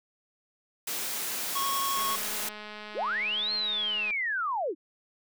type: high-pass noise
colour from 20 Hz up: white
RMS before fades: -33 dBFS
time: 0.87-2.49 s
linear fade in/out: 5 ms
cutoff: 180 Hz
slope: 12 dB/octave
type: tone with vibrato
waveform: square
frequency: 1099 Hz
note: C#6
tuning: 15 cents flat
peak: -29 dBFS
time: 1.55-2.16 s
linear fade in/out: 10 ms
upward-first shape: sine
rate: 11 Hz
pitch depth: 10 cents each way
type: click train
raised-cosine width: 0.3 ms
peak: -26 dBFS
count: 452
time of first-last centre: 1.97-4.107 s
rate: 211 Hz
type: linear two-way sweep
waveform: sine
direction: up then down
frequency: 270.6 to 4282 to 270.6 Hz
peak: -27 dBFS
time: 2.94-4.75 s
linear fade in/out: 50 ms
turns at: 3.53 s
effects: none